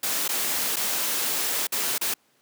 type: noise with dropouts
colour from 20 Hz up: white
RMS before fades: -26 dBFS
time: 0.03-2.14 s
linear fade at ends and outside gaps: 5 ms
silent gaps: 0.28-0.289 / 0.76-0.766 / 1.671-1.721 / 1.981-2.012 s
effects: pink hiss -64 dBFS RMS until 2.41 s + high-pass 200 Hz 12 dB/octave